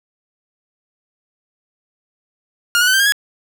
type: tone with pitch steps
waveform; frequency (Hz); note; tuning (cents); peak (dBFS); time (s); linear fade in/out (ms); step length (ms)
sawtooth; 1417 / 1465.3 / 1515.2 / 1566.8 / 1620.2 / 1675.4; F6 / F#6 / F#6 / G6 / G#6 / G#6; +25 / -17 / +41 / -1 / -43 / +15; -8; 2.75-3.122; 0; 62
effects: none